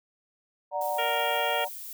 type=chord; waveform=sine; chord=D augmented; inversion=none; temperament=equal; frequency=587.3 / 740 / 932.3 Hz; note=D5 / F#5 / A#5; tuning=0 / 0 / 0 cents; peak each=-31 dBFS; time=0.71-1.69 s; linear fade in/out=50 ms
type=noise; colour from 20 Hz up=violet; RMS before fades=-40 dBFS; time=0.81-1.93 s; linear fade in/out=2 ms
type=harmonic tone; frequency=466.2 Hz; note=A#4; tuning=in tune; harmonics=1 / 2 / 3 / 4 / 5 / 6 / 7; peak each=-35 / -35 / -35 / -35 / -35 / -35 / -35 dBFS; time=0.98-1.65 s; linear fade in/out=10 ms
effects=none